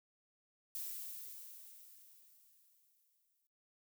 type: noise with exponential decay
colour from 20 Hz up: violet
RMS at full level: -42 dBFS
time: 0.75-3.47 s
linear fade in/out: 0 ms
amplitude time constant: 590 ms
effects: noise-tail reverb RT60 0.6 s tail -23 dB re dry